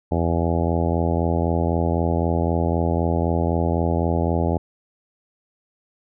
harmonic tone, 83.9 Hz, E2, 31 cents sharp, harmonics 1 / 2 / 3 / 4 / 5 / 6 / 7 / 8 / 9 / 10, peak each -22 / -25 / -27 / -28 / -29 / -30 / -30 / -31 / -32 / -32 dBFS, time 0.11-4.58 s, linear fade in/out 10 ms, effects none

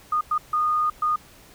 sine tone bursts at uneven times, 1228 Hz, D#6, 23 cents flat, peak -19 dBFS, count 4, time 0.12-0.21 / 0.31-0.38 / 0.53-0.9 / 1.02-1.16 s, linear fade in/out 5 ms, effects pink hiss -50 dBFS RMS until 1.54 s

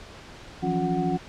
sine tone cluster, 165.4 / 178.7 / 278.1 / 357.8 / 740 Hz, E3 / F3 / C#4 / F4 / F#5, +6 / +40 / +6 / +42 / 0 cents, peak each -29 dBFS, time 0.62-1.18 s, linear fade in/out 20 ms, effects pink hiss -44 dBFS RMS until 1.28 s + low-pass 5000 Hz 12 dB/octave

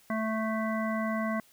harmonic tone, 220 Hz, A3, in tune, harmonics 1 / 3 / 5 / 7 / 9, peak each -30 / -34 / -36 / -41 / -39 dBFS, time 0.1-1.4 s, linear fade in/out 2 ms, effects white hiss -61 dBFS RMS until 1.52 s

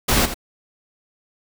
pink noise with echo, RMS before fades -17 dBFS, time 0.08-0.26 s, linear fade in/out 10 ms, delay 84 ms, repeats 1, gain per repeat -11 dB, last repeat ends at 0.344 s, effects none

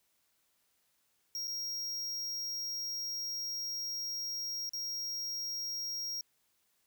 square tone with dropouts, 5600 Hz, F8, 4 cents sharp, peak -36 dBFS, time 1.35-6.21 s, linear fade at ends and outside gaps 1 ms, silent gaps 1.473-1.479 / 4.693-4.734 s, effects white hiss -75 dBFS RMS until 6.86 s

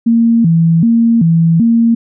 sine tone with vibrato, 195.3 Hz, G3, 6 cents flat, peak -6 dBFS, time 0.06-1.95 s, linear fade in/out 10 ms, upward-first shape square, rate 1.3 Hz, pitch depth 290 cents each way, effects none

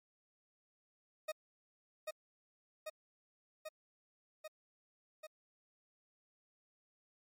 40% pulse tone with echo, 622.3 Hz, D#5, in tune, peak -36 dBFS, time 1.28-1.32 s, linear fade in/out 10 ms, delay 790 ms, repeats 5, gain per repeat -2 dB, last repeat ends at 5.27 s, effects MP3 96 kbps

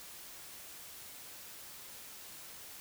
silence, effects white hiss -50 dBFS RMS until 2.8 s

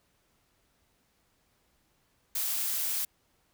blue noise, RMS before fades -31 dBFS, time 2.35-3.05 s, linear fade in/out 5 ms, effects pink hiss -71 dBFS RMS until 3.53 s

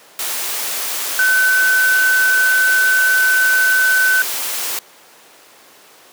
sine tone in noise, 1517 Hz, F#6, 43 cents sharp, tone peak -11 dBFS, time 1.19-4.22 s, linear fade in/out 2 ms, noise white, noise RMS -22 dBFS, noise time 0.19-4.79 s, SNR +8 dB, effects pink hiss -44 dBFS RMS until 6.12 s + high-pass 400 Hz 12 dB/octave

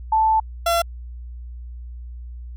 sine / 30% pulse tone pair in turn, 879 / 679 Hz, A5 / F5, -2 / -49 cents, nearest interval major third, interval 447 cents, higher first, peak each -14 dBFS, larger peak neither, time 0.12-0.4 / 0.66-0.82 s, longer first, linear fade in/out 5 ms, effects added 60 Hz sine -32 dBFS peak until 2.56 s

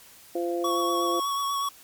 harmonic tone, 172.4 Hz, F3, 22 cents flat, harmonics 2 / 3 / 4, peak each -27 / -31 / -33 dBFS, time 0.35-1.2 s, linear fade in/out 5 ms
square tone with vibrato, 1118 Hz, C#6, 14 cents sharp, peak -26 dBFS, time 0.64-1.69 s, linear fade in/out 5 ms, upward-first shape sine, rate 8.2 Hz, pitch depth 20 cents each way
effects white hiss -51 dBFS RMS until 1.83 s + MP3 96 kbps

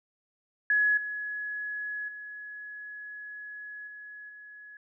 sine tone with level steps, 1688 Hz, G#6, 28 cents sharp, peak -21 / -32 / -39 / -42 / -45 dBFS, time 0.7-4.77 s, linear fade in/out 2 ms, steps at 0.97 / 2.08 / 3.87 / 4.29 s, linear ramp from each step 5 ms, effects none

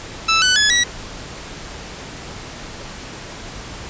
15% pulse tone with pitch steps, 1318.5 / 1497.2 / 1700 / 1930.4 Hz, E6 / F#6 / G#6 / B6, 0 / +20 / +40 / -40 cents, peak -6 dBFS, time 0.28-0.84 s, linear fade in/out 10 ms, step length 140 ms, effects pink hiss -33 dBFS RMS until 3.89 s + resampled to 16000 Hz

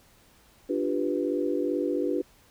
sine chord, G dominant seventh, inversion second, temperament equal, 293.7 / 349.2 / 392 / 493.9 Hz, D4 / F4 / G4 / B4, 0 / 0 / 0 / 0 cents, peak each -29 / -30 / -31 / -31 dBFS, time 0.69-2.22 s, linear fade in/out 10 ms, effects pink hiss -59 dBFS RMS until 2.5 s

